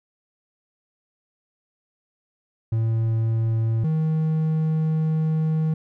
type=tone pair in turn; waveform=triangle; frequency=112.8 / 157.87 Hz; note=A2 / D#3; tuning=+44 / +25 cents; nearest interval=tritone; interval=581 cents; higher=second; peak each=-17 dBFS; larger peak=neither; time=2.72-3.84 / 3.84-5.74 s; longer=second; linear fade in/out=5 ms; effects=none